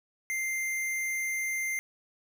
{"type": "tone", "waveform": "square", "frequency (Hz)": 2093, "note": "C7", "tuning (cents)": 0, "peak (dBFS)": -30, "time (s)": [0.3, 1.79], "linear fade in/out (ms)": 0, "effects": []}